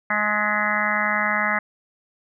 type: harmonic tone with a mistuned harmonic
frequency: 210.4 Hz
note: G#3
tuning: 23 cents sharp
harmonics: 1 / 3 / 4 / 5 / 6 / 7 / 8 / 9 / 10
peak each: -31 / -30 / -29 / -31 / -26 / -30 / -26 / -28 / -26 dBFS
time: 0.1-1.59 s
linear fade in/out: 5 ms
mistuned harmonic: 10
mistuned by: -53 cents
effects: none